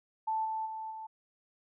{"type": "tone with level steps", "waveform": "sine", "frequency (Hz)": 880, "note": "A5", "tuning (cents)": 0, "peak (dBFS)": [-29, -32, -37, -40], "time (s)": [0.27, 1.07], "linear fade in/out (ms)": 10, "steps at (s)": [0.44, 0.65, 0.9], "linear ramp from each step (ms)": 20, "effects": []}